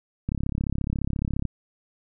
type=click train; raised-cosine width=5 ms; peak=-14 dBFS; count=41; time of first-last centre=0.29-1.453 s; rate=34.4 Hz; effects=none